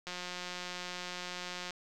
click train, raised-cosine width 0.2 ms, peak -23 dBFS, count 294, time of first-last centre 0.07-1.707 s, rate 179 Hz, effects none

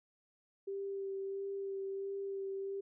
sine tone with vibrato, 392 Hz, G4, in tune, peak -37 dBFS, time 0.67-2.81 s, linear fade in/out 10 ms, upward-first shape sine, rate 1.5 Hz, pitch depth 14 cents each way, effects none

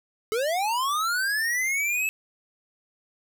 square linear sweep, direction up, 417.8 to 2625 Hz, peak -24 dBFS, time 0.32-2.09 s, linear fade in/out 0 ms, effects none

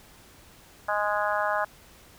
harmonic tone, 207.7 Hz, G#3, in tune, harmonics 3 / 4 / 5 / 6 / 7 / 8, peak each -29 / -30 / -31 / -32 / -32 / -33 dBFS, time 0.88-1.65 s, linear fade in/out 10 ms, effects pink hiss -53 dBFS RMS until 2.18 s

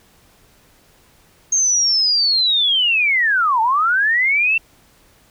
sine linear two-way sweep, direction down then up, 6460 to 863 to 2714 Hz, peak -13 dBFS, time 1.52-4.58 s, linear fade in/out 5 ms, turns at 3.61 s, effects pink hiss -53 dBFS RMS until 5.3 s

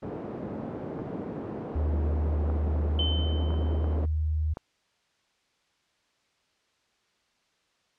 pink band-pass noise, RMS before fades -36 dBFS, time 0.02-4.06 s, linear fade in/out 10 ms, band 170 to 520 Hz, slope 12 dB/octave
clicks, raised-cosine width 1 ms, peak -23 dBFS, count 6, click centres 0.99 / 2.5 / 3.505 / 3.541 / 3.843 / 4.571 s
sine tone with pitch glide, 76.1 to 77.56 Hz, D#2 to D#2, -38 to -5 cents, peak -24 dBFS, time 1.75-4.54 s, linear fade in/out 10 ms, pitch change +33 cents, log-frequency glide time 2.94-3.37 s
sine tone with exponential decay, 3069 Hz, G7, 37 cents flat, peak -25 dBFS, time 2.99-3.96 s, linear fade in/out 2 ms, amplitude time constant 210 ms
effects white hiss -70 dBFS RMS until 7.98 s + low-pass 5000 Hz 12 dB/octave

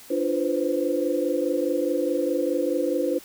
sine tone cluster, 294.4 / 345 / 497.2 / 522 Hz, D4 / F4 / B4 / C5, +4 / -21 / +12 / -4 cents, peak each -27 dBFS, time 0.1-3.19 s, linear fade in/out 10 ms, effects white hiss -47 dBFS RMS until 3.24 s

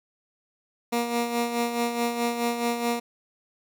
15% pulse tone with tremolo, 236.7 Hz, A#3, 27 cents sharp, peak -16 dBFS, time 0.92-3 s, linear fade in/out 10 ms, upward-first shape sine, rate 4.7 Hz, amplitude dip 55%, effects none

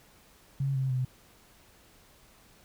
sine tone with pitch steps, 137.2 / 132.53 / 128.01 Hz, C#3 / C3 / C3, -17 / +23 / -37 cents, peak -26 dBFS, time 0.6-1.05 s, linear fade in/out 5 ms, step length 150 ms, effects pink hiss -59 dBFS RMS until 2.64 s

